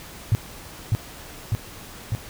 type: tone with echo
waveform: sine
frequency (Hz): 109.2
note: A2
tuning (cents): -13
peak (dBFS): -14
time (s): 0.32-0.35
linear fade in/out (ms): 0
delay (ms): 600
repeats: 3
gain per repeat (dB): -2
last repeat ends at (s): 2.15
effects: pink hiss -41 dBFS RMS until 2.29 s